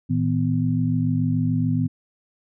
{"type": "tone cluster", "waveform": "sine", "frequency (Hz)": [112.6, 159.5, 251.9], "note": ["A2", "D#3", "B3"], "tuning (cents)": [40, 43, 34], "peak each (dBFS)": -23, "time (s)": [0.09, 1.88], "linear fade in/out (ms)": 20, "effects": []}